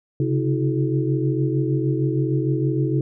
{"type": "tone cluster", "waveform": "sine", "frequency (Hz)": [134, 140.5, 320.1, 364.6, 425.4], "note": ["C3", "C#3", "D#4", "F#4", "G#4"], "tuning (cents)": [42, 24, 49, -25, 42], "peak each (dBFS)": [-21, -28, -24, -28, -29], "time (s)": [0.2, 3.01], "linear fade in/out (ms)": 2, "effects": []}